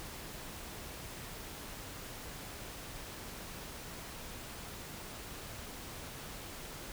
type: silence
effects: pink hiss -46 dBFS RMS until 6.92 s